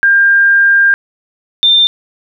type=tone pair in turn; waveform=sine; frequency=1600 / 3592 Hz; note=G6 / A7; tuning=+35 / +35 cents; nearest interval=octave + major second; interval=1400 cents; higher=second; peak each=-5 dBFS; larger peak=neither; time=0.03-0.94 / 1.63-1.87 s; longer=first; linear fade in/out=0 ms; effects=none